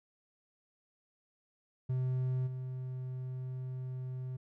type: tone with level steps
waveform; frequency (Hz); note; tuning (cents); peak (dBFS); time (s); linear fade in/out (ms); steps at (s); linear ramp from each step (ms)
triangle; 128.5; C3; -31; -28 / -35; 1.89-4.37; 10; 2.46; 20
effects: none